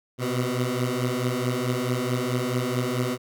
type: beating tone pair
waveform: 15% pulse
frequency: 122.3 / 126.9 Hz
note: B2 / B2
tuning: -16 / +47 cents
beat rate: 4.6 Hz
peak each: -21 / -20 dBFS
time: 0.18-3.18 s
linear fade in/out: 50 ms
effects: none